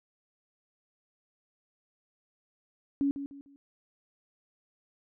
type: tone with echo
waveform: sine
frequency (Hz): 279.9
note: C#4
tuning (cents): +17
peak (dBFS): -24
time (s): 3.01-3.11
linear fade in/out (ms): 0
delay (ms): 150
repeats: 3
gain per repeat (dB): -10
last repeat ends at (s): 3.56
effects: none